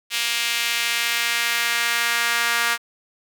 sawtooth tone with high-pass filter sweep, 234.8 Hz, A#3, 13 cents sharp, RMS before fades -22 dBFS, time 0.1-2.78 s, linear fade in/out 50 ms, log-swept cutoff 2700 to 1500 Hz, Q 1.6, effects none

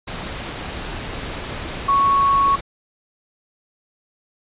sine tone in noise, 1109 Hz, C#6, in tune, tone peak -13 dBFS, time 1.88-2.56 s, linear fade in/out 10 ms, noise pink, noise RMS -29 dBFS, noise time 0.07-2.61 s, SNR +13 dB, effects resampled to 8000 Hz

